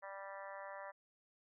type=harmonic tone; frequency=196 Hz; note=G3; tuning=in tune; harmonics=3 / 4 / 5 / 6 / 7 / 8 / 9 / 10; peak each=-50 / -55 / -52 / -56 / -58 / -61 / -55 / -59 dBFS; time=0.02-0.92 s; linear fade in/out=20 ms; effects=none